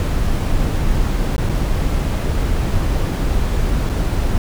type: noise with dropouts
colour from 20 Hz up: brown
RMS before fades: -17 dBFS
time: 0-4.38 s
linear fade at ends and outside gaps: 1 ms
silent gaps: 1.364-1.38 / 1.491-1.495 / 3.892-3.897 s
effects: none